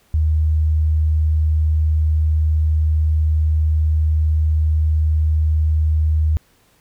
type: tone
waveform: sine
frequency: 77.7 Hz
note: D#2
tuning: 2 cents flat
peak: -13 dBFS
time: 0.14-6.37 s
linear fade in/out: 0 ms
effects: pink hiss -57 dBFS RMS until 6.8 s